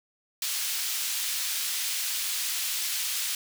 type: high-pass noise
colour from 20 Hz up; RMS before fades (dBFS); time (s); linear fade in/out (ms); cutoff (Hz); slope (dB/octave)
pink; -30; 0.42-3.35; 2; 3100; 12
effects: none